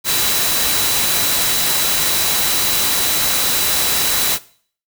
sine tone in noise, 3951 Hz, B7, in tune, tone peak -23 dBFS, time 0.04-4.39 s, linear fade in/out 50 ms, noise white, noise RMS -17 dBFS, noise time 0.04-4.39 s, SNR -9 dB, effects noise-tail reverb RT60 0.5 s tail -19 dB re dry

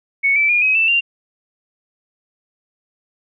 sine tone with pitch steps, 2217 / 2319 / 2426 / 2538 / 2655 / 2777 Hz, C#7 / D7 / D#7 / D#7 / E7 / F7, 0 / -22 / -44 / +34 / +12 / -10 cents, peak -12 dBFS, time 0.23-1.01 s, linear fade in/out 20 ms, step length 130 ms, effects none

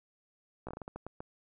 slowing click train, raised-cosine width 1 ms, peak -27 dBFS, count 10, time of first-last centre 0.67-1.205 s, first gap 16 ms, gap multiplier 1.31, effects none

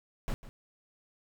brown noise with echo, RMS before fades -32 dBFS, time 0.28-0.34 s, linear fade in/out 0 ms, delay 150 ms, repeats 1, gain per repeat -15 dB, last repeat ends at 0.49 s, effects none

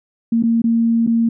sine tone with dropouts, 230 Hz, A#3, 23 cents flat, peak -12 dBFS, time 0.32-1.29 s, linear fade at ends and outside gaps 5 ms, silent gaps 0.426-0.435 / 0.619-0.64 / 1.066-1.073 s, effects none

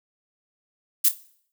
violet noise with echo, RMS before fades -17 dBFS, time 1.04-1.09 s, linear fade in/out 10 ms, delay 27 ms, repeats 2, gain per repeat -12 dB, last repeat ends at 1.144 s, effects noise-tail reverb RT60 0.6 s tail -19 dB re dry

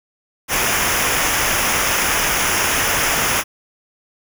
pink noise with comb filter, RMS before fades -18 dBFS, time 0.48-3.44 s, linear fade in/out 50 ms, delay 0.24 ms, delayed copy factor -0.7, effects none

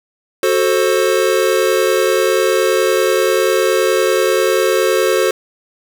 square chord, F# diminished, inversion none, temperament equal with one note detuned, 370 / 440 / 530.9 Hz, F#4 / A4 / C5, 0 / 0 / +25 cents, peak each -17 dBFS, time 0.43-5.31 s, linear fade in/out 2 ms, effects none

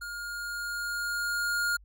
square tone with level ramp, 1420 Hz, F6, 28 cents sharp, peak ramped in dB -37 to -26 dBFS, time 0.01-1.77 s, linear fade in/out 10 ms, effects added 50 Hz sine -52 dBFS peak until 1.84 s

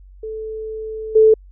sine tone with level steps, 437.7 Hz, A4, 9 cents flat, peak -25 / -7 dBFS, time 0.23-1.34 s, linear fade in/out 5 ms, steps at 1.15 s, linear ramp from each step 10 ms, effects added 47 Hz sine -40 dBFS peak until 1.51 s

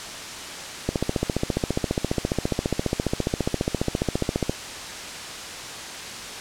click train, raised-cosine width 2 ms, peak -8 dBFS, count 54, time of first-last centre 0.89-4.495 s, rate 14.7 Hz, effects white hiss -34 dBFS RMS until 6.4 s + low-pass 7000 Hz 12 dB/octave

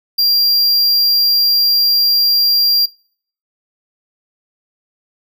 square tone, 4760 Hz, D8, 22 cents sharp, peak -11 dBFS, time 0.18-2.86 s, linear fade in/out 10 ms, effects noise-tail reverb RT60 0.6 s tail -26 dB re dry

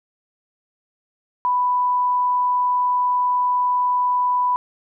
sine tone, 991 Hz, B5, 6 cents sharp, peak -16 dBFS, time 1.45-4.56 s, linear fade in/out 0 ms, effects none

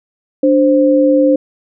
sine tone pair together, 293.2 / 524 Hz, D4 / C5, -3 / +2 cents, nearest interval minor seventh, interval 1005 cents, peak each -10 dBFS, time 0.43-1.36 s, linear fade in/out 5 ms, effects none

